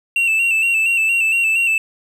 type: tone with vibrato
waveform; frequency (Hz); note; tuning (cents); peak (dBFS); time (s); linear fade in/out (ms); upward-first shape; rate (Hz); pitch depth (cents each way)
triangle; 2691; E7; +35; -12; 0.16-1.78; 2; square; 4.3; 36
effects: none